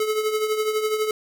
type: tone with tremolo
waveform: square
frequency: 430.9 Hz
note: A4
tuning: 36 cents flat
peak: -19 dBFS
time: 0-1.11 s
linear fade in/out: 2 ms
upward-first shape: triangle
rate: 12 Hz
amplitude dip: 65%
effects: none